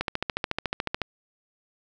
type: click train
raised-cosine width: 0.3 ms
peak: -10 dBFS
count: 15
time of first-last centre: 0.01-1.017 s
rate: 13.9 Hz
effects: none